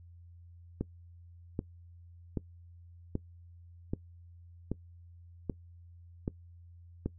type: click train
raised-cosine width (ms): 3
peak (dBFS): -19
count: 9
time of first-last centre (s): 0.81-7.06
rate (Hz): 1.28
effects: noise-tail reverb RT60 0.1 s tail -20 dB re dry + added 86 Hz sine -51 dBFS peak until 7.18 s